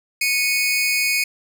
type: tone pair together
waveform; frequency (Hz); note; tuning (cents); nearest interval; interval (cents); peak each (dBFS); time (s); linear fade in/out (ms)
sawtooth; 2207 / 2483; C#7 / D#7; -8 / -4; major second; 204; -17; 0.21-1.24; 5
effects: none